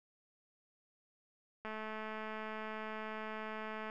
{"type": "click train", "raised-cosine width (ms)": 0.5, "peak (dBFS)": -29, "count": 489, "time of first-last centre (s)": [1.65, 3.899], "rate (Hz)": 217, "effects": []}